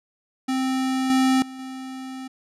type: tone with level steps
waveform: square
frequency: 261.6 Hz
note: C4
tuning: in tune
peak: -22 / -17 / -36 / -33 dBFS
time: 0.48-2.28 s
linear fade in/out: 10 ms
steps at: 1.1 / 1.42 / 1.59 s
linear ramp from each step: 2 ms
effects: low-pass 10000 Hz 12 dB/octave